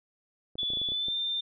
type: clicks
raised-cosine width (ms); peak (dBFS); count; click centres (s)
2; -30; 9; 0.555 / 0.632 / 0.703 / 0.735 / 0.772 / 0.816 / 0.888 / 0.92 / 1.084
type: tone with pitch glide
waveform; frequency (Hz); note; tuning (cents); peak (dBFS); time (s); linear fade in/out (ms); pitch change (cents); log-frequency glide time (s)
sine; 3446 to 3590; A7 to A7; -37 to +34; -28; 0.58-1.41; 10; +71; 0.87-1.14
effects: none